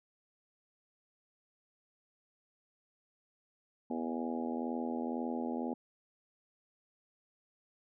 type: harmonic tone with a mistuned harmonic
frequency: 82 Hz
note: E2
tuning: 9 cents flat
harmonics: 3 / 4 / 5 / 6 / 7 / 8 / 9 / 10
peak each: -36 / -42 / -44 / -45 / -47 / -48 / -48 / -45 dBFS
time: 3.9-5.74 s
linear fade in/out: 5 ms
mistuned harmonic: 10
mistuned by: +15 cents
effects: none